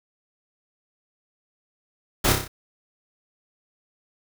pink noise with echo, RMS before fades -20 dBFS, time 2.24-2.33 s, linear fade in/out 10 ms, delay 30 ms, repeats 5, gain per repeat -4 dB, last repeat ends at 2.48 s, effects none

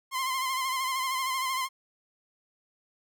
sawtooth tone with vibrato, 1046.5 Hz, C6, in tune, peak -24 dBFS, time 0.11-1.69 s, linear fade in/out 50 ms, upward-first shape sine, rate 13 Hz, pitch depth 48 cents each way, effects none

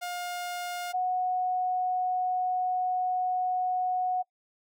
sawtooth / sine tone pair in turn, 710 / 734.2 Hz, F5 / F#5, +28 / -14 cents, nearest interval minor second, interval 58 cents, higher second, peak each -29 / -25 dBFS, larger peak second, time 0.01-0.93 / 0.93-4.23 s, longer second, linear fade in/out 20 ms, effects noise-tail reverb RT60 0.1 s tail -24 dB re dry

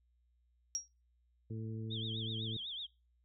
sine tone with exponential decay, 5650 Hz, F8, 19 cents sharp, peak -30 dBFS, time 0.75-0.88 s, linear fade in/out 0 ms, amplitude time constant 28 ms
harmonic tone, 111 Hz, A2, 16 cents sharp, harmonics 1 / 2 / 3 / 4, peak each -40 / -46 / -50 / -52 dBFS, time 1.5-2.57 s, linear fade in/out 5 ms
sine tone with vibrato, 3420 Hz, A7, 50 cents flat, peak -40 dBFS, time 1.9-2.87 s, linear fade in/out 20 ms, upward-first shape triangle, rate 8 Hz, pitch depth 190 cents each way
effects noise-tail reverb RT60 0.3 s tail -24 dB re dry + added 60 Hz sine -70 dBFS peak until 3.24 s

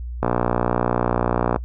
click train, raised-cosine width 1 ms, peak -4 dBFS, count 81, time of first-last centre 0.23-1.561 s, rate 60.1 Hz, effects noise-tail reverb RT60 0.1 s tail -22 dB re dry + added 60 Hz sine -27 dBFS peak until 1.64 s

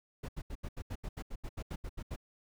brown noise bursts, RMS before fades -39 dBFS, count 15, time 0.23-2.162 s, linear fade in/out 10 ms, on 56 ms, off 78 ms, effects none

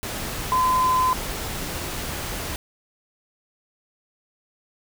sine tone in noise, 1022 Hz, C6, 41 cents flat, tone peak -17 dBFS, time 0.52-1.13 s, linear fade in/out 0 ms, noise pink, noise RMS -30 dBFS, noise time 0.03-2.56 s, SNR +10 dB, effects none

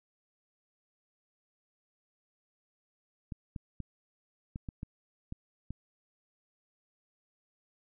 clicks, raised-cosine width 5 ms, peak -26 dBFS, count 8, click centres 3.322 / 3.562 / 3.803 / 4.559 / 4.688 / 4.831 / 5.324 / 5.706 s, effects none

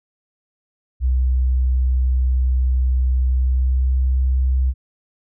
sine tone with pitch glide, 63.6 to 64.67 Hz, C2 to C2, -48 to -20 cents, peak -14 dBFS, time 1-4.74 s, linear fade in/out 50 ms, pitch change +28 cents, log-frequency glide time 3.26-4.16 s, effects none

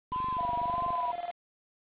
sine tone with vibrato, 1000 Hz, B5, 21 cents sharp, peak -29 dBFS, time 0.12-1.12 s, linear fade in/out 5 ms, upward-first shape sine, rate 1.7 Hz, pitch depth 52 cents each way
click train, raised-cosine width 3 ms, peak -30 dBFS, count 20, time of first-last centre 0.12-0.905 s, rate 24.2 Hz
sine tone with tremolo, 698 Hz, F5, 1 cent flat, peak -31 dBFS, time 0.38-1.32 s, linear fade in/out 10 ms, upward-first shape square, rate 20 Hz, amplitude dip 80%
effects resampled to 8000 Hz + 8-bit

